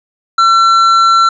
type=tone with hard clipping; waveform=sine; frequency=1350 Hz; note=E6; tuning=41 cents sharp; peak=-7 dBFS; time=0.38-1.29 s; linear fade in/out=5 ms; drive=7 dB; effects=resampled to 24000 Hz